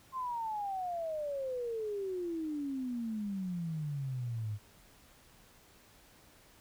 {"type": "exponential sweep", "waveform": "sine", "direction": "down", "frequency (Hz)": [1065, 101.9], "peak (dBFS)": -34, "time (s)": [0.12, 4.59], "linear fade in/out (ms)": 50, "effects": ["pink hiss -61 dBFS RMS until 6.6 s"]}